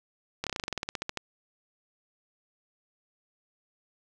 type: slowing click train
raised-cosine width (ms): 0.2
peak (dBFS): -14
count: 16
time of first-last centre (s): 0.44-1.173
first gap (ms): 27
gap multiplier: 1.08
effects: none